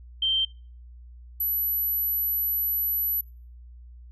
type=tone pair in turn; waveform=sine; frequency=3136 / 11840 Hz; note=G7 / F#9; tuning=0 / 0 cents; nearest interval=octave + major seventh; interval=2300 cents; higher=second; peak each=-21 / -23 dBFS; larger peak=first; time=0.22-0.45 / 1.4-3.21 s; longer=second; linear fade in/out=5 ms; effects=noise-tail reverb RT60 0.4 s tail -25 dB re dry + added 60 Hz sine -43 dBFS peak until 4.11 s